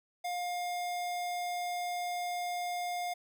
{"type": "tone", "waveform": "square", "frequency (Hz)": 709, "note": "F5", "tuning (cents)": 26, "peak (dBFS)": -34, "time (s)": [0.24, 3.14], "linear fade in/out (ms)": 10, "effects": []}